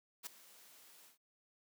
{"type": "noise with ADSR envelope", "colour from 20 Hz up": "white", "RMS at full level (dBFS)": -42, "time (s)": [0.23, 1.18], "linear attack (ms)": 37, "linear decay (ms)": 4, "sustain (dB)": -19, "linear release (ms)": 120, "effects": ["high-pass 200 Hz 12 dB/octave"]}